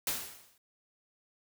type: noise with exponential decay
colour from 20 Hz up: white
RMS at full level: -30 dBFS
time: 0.07-0.58 s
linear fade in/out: 2 ms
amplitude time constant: 110 ms
effects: none